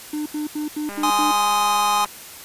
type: tone bursts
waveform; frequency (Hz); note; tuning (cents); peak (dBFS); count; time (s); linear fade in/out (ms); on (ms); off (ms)
triangle; 301.1; D4; +43; -21; 6; 0.13-1.315; 5; 130; 81
type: click train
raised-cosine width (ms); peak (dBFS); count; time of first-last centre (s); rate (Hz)
0.5; -20; 237; 0.89-2.058; 202
type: chord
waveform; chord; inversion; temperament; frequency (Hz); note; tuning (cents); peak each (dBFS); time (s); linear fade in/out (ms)
square; Ab major; none; just; 830.6 / 1038.3 / 1245.9; Ab5 / C6 / Eb6; 0 / -14 / +2; -21 / -23 / -23; 1.03-2.05; 5
effects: white hiss -39 dBFS RMS until 2.44 s + resampled to 32000 Hz